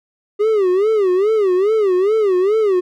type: tone with vibrato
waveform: triangle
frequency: 400.1 Hz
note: G4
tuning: 35 cents sharp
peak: -10 dBFS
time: 0.39-2.81 s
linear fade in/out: 20 ms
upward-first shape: sine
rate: 2.4 Hz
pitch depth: 180 cents each way
effects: none